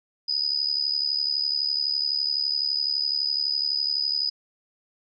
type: tone with amplitude modulation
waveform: sine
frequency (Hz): 4978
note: D#8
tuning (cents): 0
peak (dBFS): -19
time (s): 0.28-4.3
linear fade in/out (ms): 10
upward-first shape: sine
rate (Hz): 71.9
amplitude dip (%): 80
effects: none